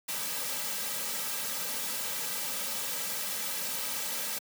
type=noise with comb filter; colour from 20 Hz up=white; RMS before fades=-34 dBFS; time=0.08-4.39 s; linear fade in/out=10 ms; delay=2.8 ms; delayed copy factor=-1; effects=high-pass 200 Hz 12 dB/octave